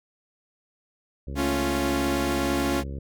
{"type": "harmonic tone", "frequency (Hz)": 68.9, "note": "C#2", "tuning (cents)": -10, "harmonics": [1, 2, 3, 4, 5, 6, 7, 8], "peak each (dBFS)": [-32, -38, -42, -44, -46, -48, -49, -50], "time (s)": [1.27, 2.99], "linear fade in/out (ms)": 5}
{"type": "chord", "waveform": "sawtooth", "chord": "A augmented", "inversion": "none", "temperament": "equal", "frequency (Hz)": [220, 277.2, 349.2], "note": ["A3", "C#4", "E#4"], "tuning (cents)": [0, 0, 0], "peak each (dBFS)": [-28, -22, -24], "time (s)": [1.35, 2.84], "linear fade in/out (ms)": 50}
{"effects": []}